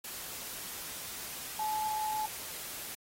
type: tone in noise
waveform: sine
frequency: 860 Hz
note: A5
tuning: 40 cents flat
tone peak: -31 dBFS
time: 1.59-2.26 s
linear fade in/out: 5 ms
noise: white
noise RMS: -42 dBFS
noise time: 0.04-2.95 s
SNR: +8 dB
effects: AAC 48 kbps